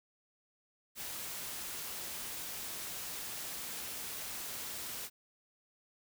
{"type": "noise", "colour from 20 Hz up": "white", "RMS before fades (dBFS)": -42, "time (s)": [0.95, 5.1], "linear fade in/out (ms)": 50, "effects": []}